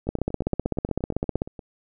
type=two click trains; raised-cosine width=2 ms; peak=-10 / -23 dBFS; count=22 / 14; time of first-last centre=0.09-1.419 / 0.07-1.592 s; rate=15.8 / 8.54 Hz; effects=none